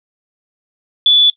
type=tone; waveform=sine; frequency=3456 Hz; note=A7; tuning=32 cents flat; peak=-6 dBFS; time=1.06-1.3 s; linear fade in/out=2 ms; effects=noise-tail reverb RT60 0.1 s tail -17 dB re dry